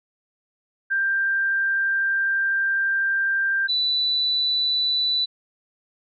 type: tone pair in turn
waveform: sine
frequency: 1583 / 3974 Hz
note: G6 / B7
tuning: +17 / +10 cents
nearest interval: octave + major third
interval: 1593 cents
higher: second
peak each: -19 / -19 dBFS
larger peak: neither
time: 0.9-3.68 / 3.68-5.26 s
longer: first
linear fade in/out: 20 ms
effects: none